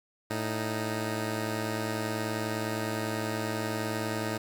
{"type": "tone pair together", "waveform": "10% pulse", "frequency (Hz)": [110.17, 311.1], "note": ["A2", "D#4"], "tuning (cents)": [3, 0], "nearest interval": "octave + tritone", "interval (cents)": 1797, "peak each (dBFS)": [-23, -27], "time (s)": [0.3, 4.38], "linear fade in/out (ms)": 10, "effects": []}